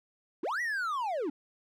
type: linear two-way sweep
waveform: triangle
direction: up then down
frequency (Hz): 260.5 to 1975.5 to 260.5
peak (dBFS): -28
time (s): 0.43-1.3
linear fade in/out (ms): 5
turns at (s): 0.61
effects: none